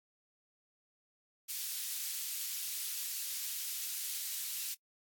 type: high-pass noise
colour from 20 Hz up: white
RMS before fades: -39 dBFS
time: 1.48-4.75 s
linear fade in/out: 20 ms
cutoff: 3100 Hz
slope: 12 dB/octave
effects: noise-tail reverb RT60 0.1 s tail -26 dB re dry + AAC 64 kbps